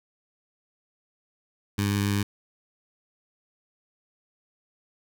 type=tone with notch filter; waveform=15% pulse; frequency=100.9 Hz; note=G#2; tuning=49 cents flat; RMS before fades=-25 dBFS; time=1.78-2.23 s; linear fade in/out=5 ms; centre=610 Hz; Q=0.51; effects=none